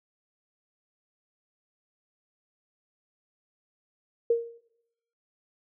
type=tone with exponential decay; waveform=sine; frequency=466.2 Hz; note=A#4; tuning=in tune; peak=-17 dBFS; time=4.3-4.58 s; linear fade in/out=5 ms; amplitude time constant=60 ms; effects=noise-tail reverb RT60 0.9 s tail -23 dB re dry